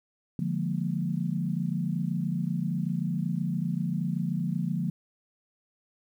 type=chord; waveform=sine; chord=Bb dominant seventh; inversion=first; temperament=equal; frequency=146.83 / 174.61 / 207.7 / 233.1 Hz; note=D3 / F3 / Ab3 / Bb3; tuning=0 / 0 / 0 / 0 cents; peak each=-32 / -29 / -35 / -35 dBFS; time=0.39-4.9 s; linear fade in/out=2 ms; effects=10-bit